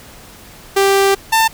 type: tone pair in turn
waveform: sawtooth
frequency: 392.9 / 894.3 Hz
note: G4 / A5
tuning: +4 / +28 cents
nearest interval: octave + major second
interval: 1424 cents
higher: second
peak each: -6 dBFS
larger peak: neither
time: 0.76-1.15 / 1.32-1.48 s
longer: first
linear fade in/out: 10 ms
effects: pink hiss -39 dBFS RMS until 1.53 s